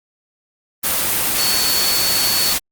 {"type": "tone in noise", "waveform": "sine", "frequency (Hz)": 4435, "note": "C#8", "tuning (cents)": 0, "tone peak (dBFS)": -19, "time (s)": [1.38, 2.54], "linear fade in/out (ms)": 20, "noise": "white", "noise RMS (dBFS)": -18, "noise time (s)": [0.83, 2.59], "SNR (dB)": -4, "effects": ["Opus 32 kbps"]}